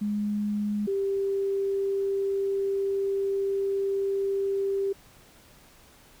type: tone pair in turn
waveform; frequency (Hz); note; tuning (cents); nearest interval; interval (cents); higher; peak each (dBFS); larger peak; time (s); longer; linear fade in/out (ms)
sine; 207.7 / 393.3; G#3 / G4; 0 / +6; major seventh; 1106; second; -25 / -24; second; 0.01-0.87 / 0.87-4.93; second; 10
effects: pink hiss -55 dBFS RMS until 6.2 s